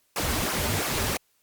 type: noise with flanger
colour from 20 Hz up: pink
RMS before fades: -27 dBFS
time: 0.16-1.17 s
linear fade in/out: 2 ms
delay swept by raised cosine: 0.24 to 6.24 ms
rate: 2.9 Hz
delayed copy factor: -0.95
effects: white hiss -68 dBFS RMS until 1.42 s + Opus 48 kbps